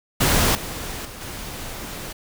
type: noise with level steps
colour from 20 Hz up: pink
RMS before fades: -18 / -31 / -37 / -33 dBFS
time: 0.2-2.13 s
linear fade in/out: 10 ms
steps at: 0.55 / 1.05 / 1.21 s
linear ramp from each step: 2 ms
effects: none